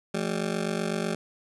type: ring-modulated tone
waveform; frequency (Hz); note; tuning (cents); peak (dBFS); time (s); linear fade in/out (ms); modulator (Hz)
20% pulse; 196; G3; 0; -19; 0.14-1.15; 2; 24
effects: resampled to 24000 Hz + 9-bit